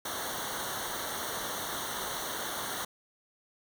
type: noise with comb filter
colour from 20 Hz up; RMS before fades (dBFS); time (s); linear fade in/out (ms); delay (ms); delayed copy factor
pink; -36; 0.05-2.85; 5; 0.4; -0.9
effects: none